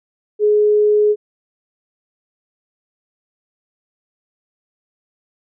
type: tone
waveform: sine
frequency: 420 Hz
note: G#4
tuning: 19 cents sharp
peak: -10 dBFS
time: 0.39-1.16 s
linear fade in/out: 50 ms
effects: none